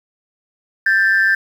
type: tone pair together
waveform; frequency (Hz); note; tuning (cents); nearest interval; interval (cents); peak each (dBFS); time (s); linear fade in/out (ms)
sine; 1573.3 / 1766; G6 / A6; +6 / +6; major second; 200; -13; 0.86-1.35; 5
effects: tanh soft clip ceiling -6 dBFS + 7-bit